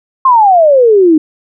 sine exponential sweep, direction down, 1081 to 301.1 Hz, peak -3 dBFS, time 0.25-1.18 s, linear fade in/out 5 ms, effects none

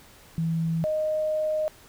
sine tone pair in turn, 163.9 / 618.8 Hz, E3 / D#5, -10 / -10 cents, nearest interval octave + major seventh, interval 2300 cents, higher second, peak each -23 dBFS, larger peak neither, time 0.38-0.84 / 0.84-1.68 s, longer second, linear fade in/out 0 ms, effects pink hiss -52 dBFS RMS until 1.88 s

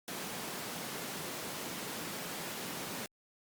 pink high-pass noise, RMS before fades -41 dBFS, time 0.08-3.06 s, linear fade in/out 0 ms, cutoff 150 Hz, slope 24 dB/octave, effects Opus 48 kbps

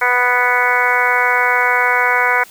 harmonic tone, 246.9 Hz, B3, in tune, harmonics 2 / 3 / 4 / 5 / 6 / 7 / 8 / 9, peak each -23 / -22 / -18 / -23 / -17 / -23 / -20 / -19 dBFS, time 0.01-2.44 s, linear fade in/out 10 ms, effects white hiss -42 dBFS RMS until 2.5 s

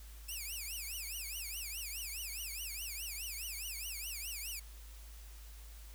5% pulse tone with vibrato, 2548 Hz, D#7, 41 cents sharp, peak -32 dBFS, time 0.28-4.6 s, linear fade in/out 10 ms, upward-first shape triangle, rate 4.8 Hz, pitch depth 300 cents each way, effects added 53 Hz sine -49 dBFS peak until 5.94 s + white hiss -59 dBFS RMS until 5.94 s

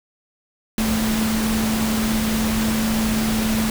sine tone in noise, 220 Hz, A3, in tune, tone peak -19 dBFS, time 0.78-3.7 s, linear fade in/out 2 ms, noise pink, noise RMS -25 dBFS, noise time 0.78-3.7 s, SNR +3 dB, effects none

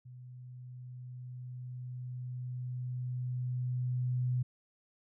sine tone with level ramp, 125.2 Hz, B2, 24 cents sharp, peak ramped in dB -47 to -28 dBFS, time 0.05-4.43 s, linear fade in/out 10 ms, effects none

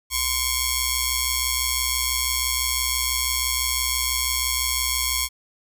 5% pulse ring-modulated tone, 1097 Hz, C#6, 18 cents flat, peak -6 dBFS, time 0.1-5.29 s, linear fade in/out 50 ms, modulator 1160 Hz, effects none

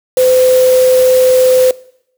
sine tone in noise, 511 Hz, C5, 41 cents flat, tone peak -6 dBFS, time 0.17-1.71 s, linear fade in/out 2 ms, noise white, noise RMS -22 dBFS, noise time 0.17-1.71 s, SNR +13 dB, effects noise-tail reverb RT60 0.7 s tail -21 dB re dry

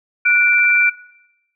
sine tone pair together, 1466.6 / 2349 Hz, F#6 / D7, -16 / 0 cents, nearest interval minor sixth, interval 816 cents, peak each -15 / -13 dBFS, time 0.25-0.9 s, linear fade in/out 10 ms, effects noise-tail reverb RT60 0.9 s tail -19 dB re dry

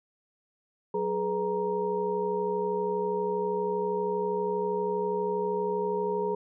sine tone cluster, 185.9 / 419.8 / 492.3 / 936 Hz, F#3 / G#4 / B4 / A#5, +8 / +19 / -6 / +7 cents, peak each -37 / -28 / -34 / -33 dBFS, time 0.94-6.35 s, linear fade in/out 5 ms, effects none

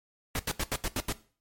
pink noise bursts, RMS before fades -30 dBFS, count 7, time 0.35-1.125 s, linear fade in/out 2 ms, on 43 ms, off 79 ms, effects noise-tail reverb RT60 0.4 s tail -17 dB re dry + MP3 64 kbps

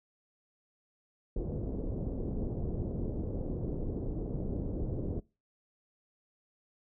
pink low-pass noise, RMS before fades -35 dBFS, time 1.36-5.2 s, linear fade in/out 5 ms, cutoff 480 Hz, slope 24 dB/octave, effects noise-tail reverb RT60 0.3 s tail -24 dB re dry

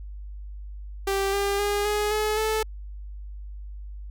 sawtooth tone with pitch steps, 392 / 400.5 / 409.1 / 418 / 427 / 436.2 Hz, G4 / G4 / G#4 / G#4 / G#4 / A4, 0 / +37 / -26 / +11 / +48 / -15 cents, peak -19 dBFS, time 1.07-2.63 s, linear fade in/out 5 ms, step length 260 ms, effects added 50 Hz sine -35 dBFS peak until 4.1 s

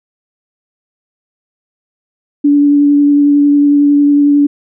sine tone with vibrato, 288.2 Hz, D4, 33 cents flat, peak -5 dBFS, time 2.44-4.47 s, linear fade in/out 10 ms, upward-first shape triangle, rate 11 Hz, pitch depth 13 cents each way, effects none

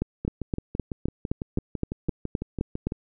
two click trains, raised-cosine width 3 ms, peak -12 / -17 dBFS, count 12 / 17, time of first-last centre 0.02-2.87 / 0.25-2.921 s, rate 3.86 / 5.99 Hz, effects none

